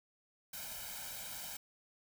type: noise with comb filter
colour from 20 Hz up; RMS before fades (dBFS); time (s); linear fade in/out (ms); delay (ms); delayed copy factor
white; -45; 0.53-1.57; 5; 1.3; +0.9
effects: none